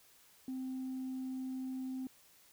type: tone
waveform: sine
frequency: 260 Hz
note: C4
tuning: 11 cents flat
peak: -36 dBFS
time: 0.48-2.07 s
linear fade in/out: 2 ms
effects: tanh soft clip ceiling -35 dBFS + white hiss -64 dBFS RMS until 2.52 s